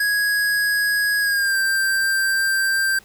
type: tone with pitch glide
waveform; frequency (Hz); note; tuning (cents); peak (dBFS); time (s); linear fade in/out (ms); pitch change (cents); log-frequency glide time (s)
square; 1661.2 to 1574.3; G#6 to G6; 0 to +7; -18; 0-2.99; 5; -93; 1.2-1.57
effects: pink hiss -50 dBFS RMS until 3.04 s